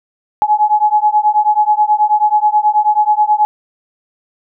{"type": "beating tone pair", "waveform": "sine", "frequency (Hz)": [841, 850.3], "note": ["G#5", "G#5"], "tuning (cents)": [22, 41], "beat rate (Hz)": 9.3, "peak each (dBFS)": -12, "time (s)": [0.42, 3.45], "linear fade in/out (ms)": 0, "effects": []}